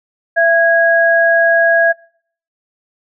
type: tone pair together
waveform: sine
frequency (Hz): 670.1 / 1650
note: E5 / G#6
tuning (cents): +28 / -12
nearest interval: octave + major third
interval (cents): 1560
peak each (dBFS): -11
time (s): 0.36-1.93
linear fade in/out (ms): 20
effects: noise-tail reverb RT60 0.6 s tail -26 dB re dry